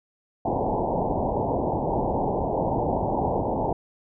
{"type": "low-pass noise", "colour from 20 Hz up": "white", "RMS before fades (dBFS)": -25, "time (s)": [0.45, 3.73], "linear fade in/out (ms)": 5, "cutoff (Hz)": 930, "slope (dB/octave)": 96, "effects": []}